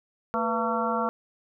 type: harmonic tone with a mistuned harmonic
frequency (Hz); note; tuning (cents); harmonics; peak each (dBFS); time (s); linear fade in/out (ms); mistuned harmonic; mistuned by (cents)
226.5; A#3; -50; 1 / 2 / 3 / 4 / 5 / 6; -31 / -31 / -31 / -31 / -31 / -31; 0.34-1.09; 0; 2; +140
effects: none